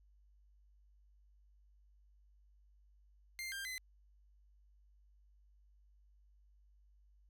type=tone with pitch steps; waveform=sawtooth; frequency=2099 / 1592 / 2033 Hz; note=C7 / G6 / B6; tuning=+5 / +26 / +50 cents; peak=-38 dBFS; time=3.39-3.78 s; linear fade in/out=0 ms; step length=130 ms; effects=added 50 Hz sine -64 dBFS peak until 7.29 s

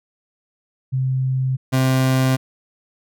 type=tone pair in turn; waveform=sine / 30% pulse; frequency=130.81 / 130.81 Hz; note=C3 / C3; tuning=0 / 0 cents; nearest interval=unison; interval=0 cents; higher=neither; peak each=-17 / -12 dBFS; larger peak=second; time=0.92-1.57 / 1.72-2.37 s; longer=neither; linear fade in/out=20 ms; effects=none

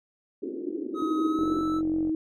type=band-pass noise; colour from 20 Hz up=pink; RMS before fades=-33 dBFS; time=0.42-1.62 s; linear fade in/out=10 ms; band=280 to 390 Hz; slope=48 dB/octave
type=tone with pitch glide; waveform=triangle; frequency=1267 to 1314 Hz; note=D#6 to E6; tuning=+31 to -6 cents; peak=-30 dBFS; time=0.94-1.82 s; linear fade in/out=50 ms; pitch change=+63 cents; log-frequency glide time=1.27-1.55 s
type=tone with vibrato; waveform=sine; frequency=316.3 Hz; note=D#4; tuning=29 cents sharp; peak=-24 dBFS; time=1.02-2.15 s; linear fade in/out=2 ms; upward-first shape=square; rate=5.5 Hz; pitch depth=9 cents each way
type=click train; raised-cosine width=2 ms; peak=-26 dBFS; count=33; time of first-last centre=1.39-2.095 s; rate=45.4 Hz
effects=none

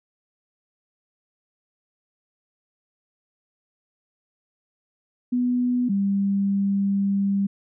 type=tone pair in turn; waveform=sine; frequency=246.9 / 198.13 Hz; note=B3 / G3; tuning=0 / +19 cents; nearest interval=major third; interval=381 cents; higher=first; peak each=-19 dBFS; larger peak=neither; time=5.32-5.89 / 5.89-7.47 s; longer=second; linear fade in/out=10 ms; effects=none

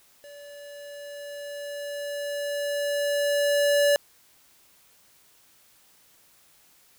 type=tone with level ramp; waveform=square; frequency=576 Hz; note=D5; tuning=34 cents flat; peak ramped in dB=-44 to -18 dBFS; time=0.24-3.96 s; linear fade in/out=0 ms; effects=white hiss -59 dBFS RMS until 6.98 s

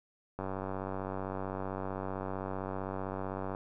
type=click train; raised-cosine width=1 ms; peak=-23 dBFS; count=303; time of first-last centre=0.39-3.549 s; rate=95.6 Hz; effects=none

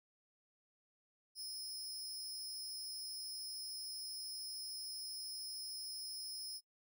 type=tone with amplitude modulation; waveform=sawtooth; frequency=5160 Hz; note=E8; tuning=38 cents flat; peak=-37 dBFS; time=1.35-6.61 s; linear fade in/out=50 ms; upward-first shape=sine; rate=233 Hz; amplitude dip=90%; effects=noise-tail reverb RT60 0.1 s tail -26 dB re dry

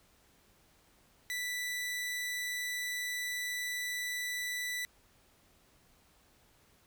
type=tone; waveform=sawtooth; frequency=1975.5 Hz; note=B6; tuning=in tune; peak=-31 dBFS; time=1.3-4.85 s; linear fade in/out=0 ms; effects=pink hiss -66 dBFS RMS until 6.86 s

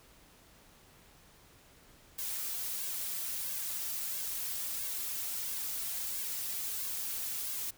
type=noise with flanger; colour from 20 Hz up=blue; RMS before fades=-37 dBFS; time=2.18-7.71 s; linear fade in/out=10 ms; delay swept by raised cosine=1.8 to 4.5 ms; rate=1.5 Hz; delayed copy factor=+1; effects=pink hiss -60 dBFS RMS until 7.77 s

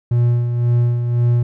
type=tone with tremolo; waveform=triangle; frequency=120 Hz; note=B2; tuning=49 cents flat; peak=-9 dBFS; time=0.11-1.43 s; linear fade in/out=5 ms; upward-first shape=sine; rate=1.9 Hz; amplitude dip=50%; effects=none

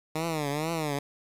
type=tone with vibrato; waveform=10% pulse; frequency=153.8 Hz; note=D#3; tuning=20 cents flat; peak=-20 dBFS; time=0.15-0.99 s; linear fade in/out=5 ms; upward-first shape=triangle; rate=2.2 Hz; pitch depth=170 cents each way; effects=resampled to 32000 Hz + 9-bit

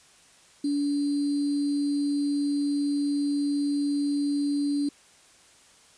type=tone with sample-and-hold; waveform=sine; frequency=287.1 Hz; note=D4; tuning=39 cents flat; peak=-23 dBFS; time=0.64-4.89 s; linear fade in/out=5 ms; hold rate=4410 Hz; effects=white hiss -56 dBFS RMS until 5.97 s + resampled to 22050 Hz

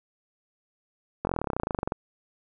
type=slowing click train; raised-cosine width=1 ms; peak=-13 dBFS; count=22; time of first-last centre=1.25-1.921 s; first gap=21 ms; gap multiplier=1.04; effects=none

